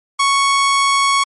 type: tone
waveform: sawtooth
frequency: 1108.7 Hz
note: C#6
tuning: in tune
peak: -8 dBFS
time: 0.19-1.24 s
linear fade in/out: 10 ms
effects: MP3 48 kbps